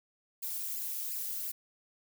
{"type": "noise with flanger", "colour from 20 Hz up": "violet", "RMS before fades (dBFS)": -37, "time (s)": [0.42, 1.52], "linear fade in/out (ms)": 10, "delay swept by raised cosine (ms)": [0.4, 2.9], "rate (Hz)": 2.8, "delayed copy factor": 0.85, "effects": []}